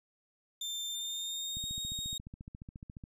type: tone with pitch glide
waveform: 30% pulse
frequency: 3581 to 3735 Hz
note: A7 to A#7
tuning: +30 to +3 cents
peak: -33 dBFS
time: 0.61-2.18 s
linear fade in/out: 5 ms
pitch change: +73 cents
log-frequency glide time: 0.87-1.69 s
type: click train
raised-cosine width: 5 ms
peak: -33 dBFS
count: 22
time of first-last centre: 1.57-3.039 s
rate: 14.3 Hz
effects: none